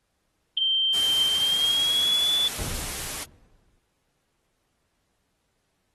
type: tone with pitch glide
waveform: sine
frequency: 3136 to 3460 Hz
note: G7 to A7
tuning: 0 to -30 cents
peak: -20 dBFS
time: 0.57-2.48 s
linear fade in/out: 2 ms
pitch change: +170 cents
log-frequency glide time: 1.34-2.31 s
type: noise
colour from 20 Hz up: white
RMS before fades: -33 dBFS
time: 0.93-3.25 s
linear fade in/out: 20 ms
type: noise with exponential decay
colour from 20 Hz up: brown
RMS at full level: -29 dBFS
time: 2.59-3.79 s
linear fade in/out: 0 ms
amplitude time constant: 260 ms
effects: pink hiss -74 dBFS RMS until 5.94 s + AAC 32 kbps